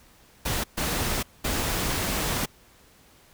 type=noise bursts at uneven times; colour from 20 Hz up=pink; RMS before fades=-27 dBFS; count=3; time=0.45-0.64 / 0.77-1.23 / 1.44-2.46 s; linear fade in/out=10 ms; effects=pink hiss -56 dBFS RMS until 3.33 s